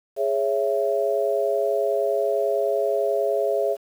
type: chord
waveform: sine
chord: C# minor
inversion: second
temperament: just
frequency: 415.8 / 554.4 / 665.2 Hz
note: G#4 / C#5 / E5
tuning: +2 / 0 / +16 cents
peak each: -24 dBFS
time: 0.16-3.77 s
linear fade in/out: 50 ms
effects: 8-bit